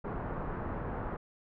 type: low-pass noise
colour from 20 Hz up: pink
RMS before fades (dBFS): -37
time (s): 0.04-1.17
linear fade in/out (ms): 10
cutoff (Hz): 1400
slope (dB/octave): 24
effects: none